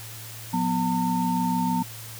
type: tone cluster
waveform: sine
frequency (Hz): 179.7 / 246.3 / 906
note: F3 / B3 / A#5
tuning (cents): +50 / -5 / -50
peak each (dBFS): -26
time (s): 0.53-1.83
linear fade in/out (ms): 10
effects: added 112 Hz sine -41 dBFS peak until 2.19 s + white hiss -41 dBFS RMS until 2.19 s